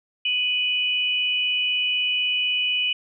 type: tone pair together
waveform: sine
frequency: 2496 / 2960 Hz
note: D#7 / F#7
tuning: +5 / 0 cents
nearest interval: minor third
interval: 295 cents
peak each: -24 / -22 dBFS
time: 0.25-2.93 s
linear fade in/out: 5 ms
effects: none